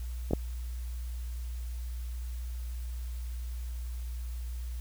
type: clicks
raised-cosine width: 2 ms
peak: -19 / -12 dBFS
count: 2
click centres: 0.31 / 0.334 s
effects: added 60 Hz sine -34 dBFS peak until 4.8 s + white hiss -55 dBFS RMS until 4.8 s